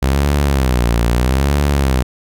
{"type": "tone with vibrato", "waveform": "sawtooth", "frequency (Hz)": 64.6, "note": "C2", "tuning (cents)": -21, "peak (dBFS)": -8, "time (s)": [0.02, 2.03], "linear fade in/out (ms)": 10, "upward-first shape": "sine", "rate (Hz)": 0.78, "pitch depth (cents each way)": 190, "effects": []}